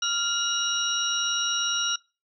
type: tone cluster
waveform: sine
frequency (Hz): 1386 / 2865 / 3842 / 5650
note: F6 / F7 / B7 / F8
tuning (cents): -14 / +44 / -48 / +19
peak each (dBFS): -29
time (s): 0.02-1.96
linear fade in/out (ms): 5
effects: noise-tail reverb RT60 0.3 s tail -23 dB re dry